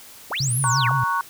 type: linear two-way sweep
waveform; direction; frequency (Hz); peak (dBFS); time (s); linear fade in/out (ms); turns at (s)
sine; up then down; 65.41 to 11400 to 344.8; -23; 0.3-0.92; 20; 0.57
type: tone with vibrato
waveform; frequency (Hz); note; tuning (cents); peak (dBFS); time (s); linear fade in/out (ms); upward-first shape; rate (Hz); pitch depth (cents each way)
sine; 128.2; C3; -35; -21; 0.4-1.04; 5; triangle; 5.9; 150
type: chord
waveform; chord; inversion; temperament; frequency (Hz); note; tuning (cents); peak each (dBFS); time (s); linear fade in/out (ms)
sine; F# major; first; equal; 932.3 / 1108.7 / 1480; A#5 / C#6 / F#6; 0 / 0 / 0; -25 / -22 / -26; 0.64-1.21; 0
type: click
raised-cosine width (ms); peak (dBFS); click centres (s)
0.5; -29; 1.028
effects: white hiss -44 dBFS RMS until 1.29 s